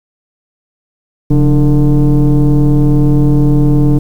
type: tone with frequency modulation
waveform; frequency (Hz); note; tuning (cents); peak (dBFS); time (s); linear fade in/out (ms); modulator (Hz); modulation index
sine; 138.4; C#3; -2; -3; 1.3-3.99; 10; 158; 1.2
effects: tanh soft clip ceiling -4 dBFS + 7-bit